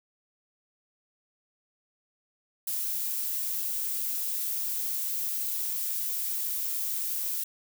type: noise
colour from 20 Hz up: violet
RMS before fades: -31 dBFS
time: 2.67-7.44 s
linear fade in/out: 5 ms
effects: none